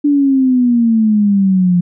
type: exponential sweep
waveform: sine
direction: down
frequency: 293.7 to 174 Hz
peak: -8 dBFS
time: 0.04-1.81 s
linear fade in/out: 10 ms
effects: none